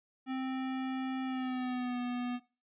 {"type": "tone with pitch glide", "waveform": "square", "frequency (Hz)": [261.6, 245.5], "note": ["C4", "B3"], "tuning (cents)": [0, -10], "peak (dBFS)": -34, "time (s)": [0.26, 2.4], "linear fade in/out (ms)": 50, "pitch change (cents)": -110, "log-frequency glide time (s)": [1.24, 1.99], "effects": ["noise-tail reverb RT60 0.3 s tail -17 dB re dry", "resampled to 8000 Hz"]}